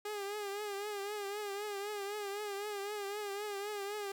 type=tone with vibrato; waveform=sawtooth; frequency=408.6 Hz; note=G#4; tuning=28 cents flat; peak=-34 dBFS; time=0.05-4.12 s; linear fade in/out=5 ms; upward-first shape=triangle; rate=3.9 Hz; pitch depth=77 cents each way; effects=10-bit